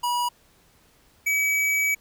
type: tone pair in turn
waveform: square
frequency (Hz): 969 / 2281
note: B5 / C#7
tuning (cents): -33 / +49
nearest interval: octave + minor third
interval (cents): 1482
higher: second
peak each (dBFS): -23 / -21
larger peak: second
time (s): 0.03-0.29 / 1.26-1.95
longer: second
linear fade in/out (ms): 10
effects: pink hiss -59 dBFS RMS until 2 s